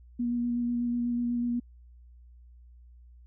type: tone with vibrato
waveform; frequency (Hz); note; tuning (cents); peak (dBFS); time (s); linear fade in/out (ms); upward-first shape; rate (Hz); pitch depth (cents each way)
sine; 239.9; A#3; +50; -26; 0.19-1.6; 10; square; 8.1; 11
effects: added 60 Hz sine -50 dBFS peak until 3.26 s